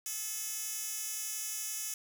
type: tone with high-pass filter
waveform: 10% pulse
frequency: 431.5 Hz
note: A4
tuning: 34 cents flat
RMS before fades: -38 dBFS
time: 0.06-1.94 s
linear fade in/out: 2 ms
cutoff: 7200 Hz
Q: 0.88
effects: none